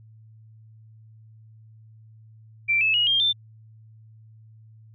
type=tone with pitch steps; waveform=sine; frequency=2349 / 2606 / 2892 / 3209 / 3560 Hz; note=D7 / E7 / F#7 / G7 / A7; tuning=0 / -20 / -40 / +40 / +20 cents; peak=-18 dBFS; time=2.68-3.33 s; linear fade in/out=20 ms; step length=130 ms; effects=added 110 Hz sine -47 dBFS peak until 4.94 s